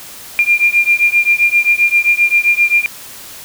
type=beating tone pair; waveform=sine; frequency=2394 / 2401.6 Hz; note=D7 / D7; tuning=+33 / +38 cents; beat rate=7.6 Hz; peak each=-12 dBFS; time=0.39-2.86 s; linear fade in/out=0 ms; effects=white hiss -33 dBFS RMS until 3.44 s